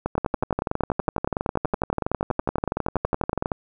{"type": "two click trains", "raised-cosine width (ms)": 1, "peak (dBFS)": [-9, -9], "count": [41, 38], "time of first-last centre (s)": [[0.18, 3.459], [0.06, 3.518]], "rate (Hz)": [12.2, 10.7], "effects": []}